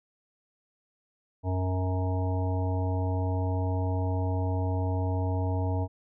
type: harmonic tone with a mistuned harmonic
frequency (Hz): 92.5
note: F#2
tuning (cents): 0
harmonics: 1 / 3 / 5 / 7 / 9 / 10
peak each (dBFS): -26 / -35 / -38 / -38 / -40 / -42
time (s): 1.43-5.88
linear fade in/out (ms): 50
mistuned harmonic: 10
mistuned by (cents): +15
effects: none